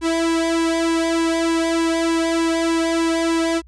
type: tone with flanger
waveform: sawtooth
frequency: 330.1 Hz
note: E4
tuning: 2 cents sharp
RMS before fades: -19 dBFS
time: 0.01-3.62 s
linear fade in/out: 50 ms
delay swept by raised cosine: 1.6 to 2.32 ms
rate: 3.3 Hz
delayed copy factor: -0.95
effects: added 60 Hz sine -43 dBFS peak until 3.67 s + resampled to 22050 Hz